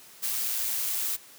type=noise with amplitude modulation; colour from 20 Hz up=blue; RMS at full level=-28 dBFS; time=0.22-1.17 s; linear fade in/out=20 ms; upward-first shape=sine; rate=116 Hz; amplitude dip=30%; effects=white hiss -51 dBFS RMS until 1.38 s + high-pass 100 Hz 12 dB/octave